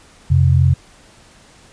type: tone pair together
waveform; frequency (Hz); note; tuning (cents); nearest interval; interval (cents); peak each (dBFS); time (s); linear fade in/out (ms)
sine; 89.05 / 133.1; F2 / C3; +34 / +30; perfect fifth; 696; -12; 0.3-0.74; 10
effects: pink hiss -47 dBFS RMS until 1.72 s + resampled to 22050 Hz